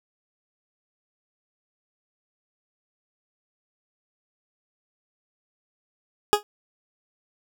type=tone with exponential decay; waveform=20% pulse; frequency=415.3 Hz; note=G#4; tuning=in tune; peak=-6 dBFS; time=6.33-6.43 s; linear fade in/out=0 ms; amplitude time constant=20 ms; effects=none